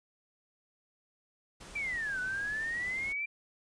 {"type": "noise", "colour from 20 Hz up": "pink", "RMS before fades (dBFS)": -49, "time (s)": [1.6, 3.13], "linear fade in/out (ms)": 10}
{"type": "exponential two-way sweep", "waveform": "sine", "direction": "down then up", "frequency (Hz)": [2374, 1480, 2374], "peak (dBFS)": -32, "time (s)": [1.75, 3.26], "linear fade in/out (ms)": 10, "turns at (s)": 2.2}
{"effects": ["resampled to 22050 Hz"]}